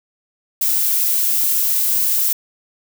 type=noise; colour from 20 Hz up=violet; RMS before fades=-17 dBFS; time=0.61-2.33 s; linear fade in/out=5 ms; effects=none